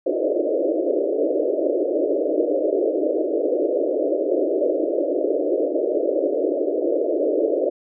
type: band-pass noise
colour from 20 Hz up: white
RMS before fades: -21 dBFS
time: 0.06-7.7 s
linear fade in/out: 10 ms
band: 290 to 620 Hz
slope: 96 dB/octave
effects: none